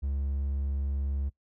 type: tone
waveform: triangle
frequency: 69.4 Hz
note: C#2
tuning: 3 cents sharp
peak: -26 dBFS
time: 0.02-1.3 s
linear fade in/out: 20 ms
effects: noise-tail reverb RT60 0.1 s tail -20 dB re dry